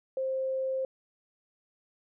sine tone, 527 Hz, C5, 12 cents sharp, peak -28 dBFS, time 0.17-0.85 s, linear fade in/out 2 ms, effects none

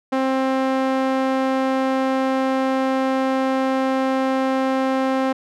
sawtooth tone with band-pass filter, 264.2 Hz, C4, 17 cents sharp, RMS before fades -20 dBFS, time 0.12-5.33 s, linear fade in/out 10 ms, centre 660 Hz, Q 0.61, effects none

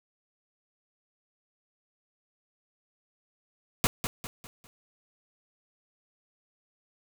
pink noise with echo, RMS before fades -23 dBFS, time 3.84-3.87 s, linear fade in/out 0 ms, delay 200 ms, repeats 4, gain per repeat -8 dB, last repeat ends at 4.67 s, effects none

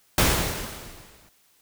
pink noise with exponential decay, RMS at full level -17 dBFS, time 0.18-1.29 s, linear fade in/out 2 ms, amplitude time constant 240 ms, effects white hiss -62 dBFS RMS until 1.61 s

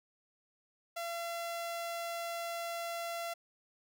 sawtooth tone, 680 Hz, F5, 46 cents flat, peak -33 dBFS, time 0.96-3.34 s, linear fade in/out 10 ms, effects none

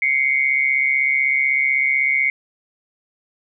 sine tone pair together, 2093 / 2229 Hz, C7 / C#7, 0 / +9 cents, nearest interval minor second, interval 109 cents, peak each -18 dBFS, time 0.02-2.3 s, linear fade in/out 2 ms, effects none

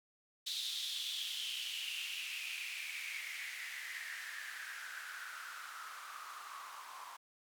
blue noise with band-pass filter sweep, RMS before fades -44 dBFS, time 0.46-7.17 s, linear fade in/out 10 ms, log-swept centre 3800 to 1000 Hz, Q 6.4, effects none

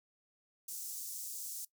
pink high-pass noise, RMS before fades -43 dBFS, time 0.68-1.65 s, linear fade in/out 5 ms, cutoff 6300 Hz, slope 24 dB/octave, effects noise-tail reverb RT60 0.1 s tail -19 dB re dry

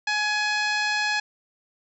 harmonic tone, 841 Hz, G#5, 22 cents sharp, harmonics 1 / 2 / 3 / 4 / 5 / 6 / 7 / 8 / 9, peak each -29 / -25 / -29 / -36 / -32 / -35 / -41 / -46 / -45 dBFS, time 0.07-1.2 s, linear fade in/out 5 ms, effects none

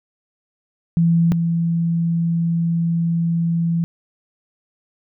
sine tone pair in turn, 167.7 / 167.7 Hz, E3 / E3, +30 / +30 cents, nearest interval unison, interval 0 cents, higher neither, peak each -12 / -16 dBFS, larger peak first, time 0.97-1.32 / 1.32-3.84 s, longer second, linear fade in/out 0 ms, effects none

